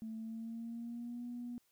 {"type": "tone with pitch glide", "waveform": "sine", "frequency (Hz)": [221.8, 241.9], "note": ["A3", "B3"], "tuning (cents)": [14, -36], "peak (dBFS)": -40, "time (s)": [0.02, 1.58], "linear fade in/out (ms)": 0, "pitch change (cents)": 150, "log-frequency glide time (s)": [0.16, 1.24], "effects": ["tanh soft clip ceiling -36 dBFS", "white hiss -75 dBFS RMS until 1.71 s"]}